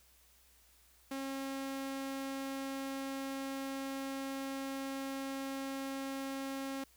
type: tone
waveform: sawtooth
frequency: 270.9 Hz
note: C#4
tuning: 40 cents flat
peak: -34 dBFS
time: 1.11-6.84 s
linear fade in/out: 5 ms
effects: added 60 Hz sine -69 dBFS peak until 6.96 s + white hiss -66 dBFS RMS until 6.96 s